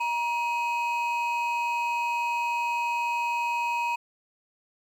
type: tone pair together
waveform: triangle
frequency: 947.3 / 2529 Hz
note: A#5 / D#7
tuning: +28 / +28 cents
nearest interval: octave + perfect fourth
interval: 1700 cents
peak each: -23 / -28 dBFS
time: 0-3.96 s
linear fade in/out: 10 ms
effects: tanh soft clip ceiling -20 dBFS + 10-bit